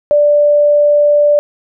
sine tone, 587.3 Hz, D5, in tune, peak -6 dBFS, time 0.11-1.39 s, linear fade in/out 0 ms, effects none

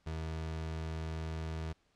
30% pulse tone, 79.9 Hz, D#2, 47 cents sharp, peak -34 dBFS, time 0.06-1.73 s, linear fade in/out 10 ms, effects pink hiss -73 dBFS RMS until 1.95 s + low-pass 6000 Hz 12 dB/octave

